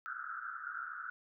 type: band-pass noise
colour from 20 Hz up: white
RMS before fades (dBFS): -43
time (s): 0.06-1.1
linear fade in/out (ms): 0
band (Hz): 1300 to 1500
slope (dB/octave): 96
effects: none